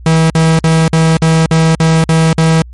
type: tone bursts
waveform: 45% pulse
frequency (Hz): 161.6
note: E3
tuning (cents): -34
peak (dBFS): -6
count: 9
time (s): 0.06-2.62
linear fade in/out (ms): 2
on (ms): 240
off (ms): 50
effects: added 60 Hz sine -28 dBFS peak until 2.73 s + MP3 48 kbps